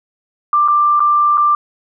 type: tone with dropouts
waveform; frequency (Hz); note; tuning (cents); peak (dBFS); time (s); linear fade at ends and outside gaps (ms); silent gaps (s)
sine; 1183; D6; +12; -9; 0.53-1.55; 2; 0.678-0.683 / 0.996-1.003 / 1.374-1.379
effects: none